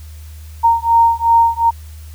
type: beating tone pair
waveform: sine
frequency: 923 / 925.7 Hz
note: A#5 / A#5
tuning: -17 / -12 cents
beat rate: 2.7 Hz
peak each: -12 dBFS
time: 0.63-1.71 s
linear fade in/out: 20 ms
effects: added 77 Hz sine -31 dBFS peak until 2.14 s + white hiss -46 dBFS RMS until 2.14 s